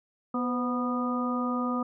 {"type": "harmonic tone with a mistuned harmonic", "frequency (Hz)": 245.5, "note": "B3", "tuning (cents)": -10, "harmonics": [1, 2, 3, 4, 5], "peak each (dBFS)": [-28, -36, -39, -39, -32], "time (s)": [0.34, 1.83], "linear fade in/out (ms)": 5, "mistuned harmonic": 2, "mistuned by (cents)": 55, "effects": []}